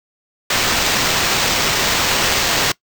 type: noise with sample-and-hold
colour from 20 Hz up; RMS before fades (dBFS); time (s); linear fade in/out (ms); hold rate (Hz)
violet; -17; 0.5-2.72; 5; 11025
effects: noise-tail reverb RT60 0.1 s tail -22 dB re dry